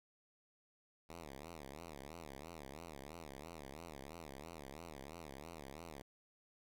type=tone with vibrato; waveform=5% pulse; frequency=75.6 Hz; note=D#2; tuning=49 cents flat; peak=-38 dBFS; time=1.09-6.02 s; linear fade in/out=5 ms; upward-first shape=sine; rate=3 Hz; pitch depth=220 cents each way; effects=12-bit